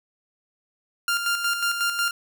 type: tone with tremolo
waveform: sawtooth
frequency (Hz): 1396.9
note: F6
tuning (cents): 0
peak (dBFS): -17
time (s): 1.08-2.11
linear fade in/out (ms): 2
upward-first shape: square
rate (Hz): 5.5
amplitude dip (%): 50
effects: none